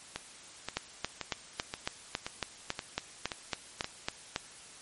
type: two click trains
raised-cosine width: 0.2 ms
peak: -17 / -13 dBFS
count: 8 / 14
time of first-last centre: 0.16-3.844 / 0.77-4.361 s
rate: 1.9 / 3.62 Hz
effects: white hiss -51 dBFS RMS until 4.81 s + MP3 48 kbps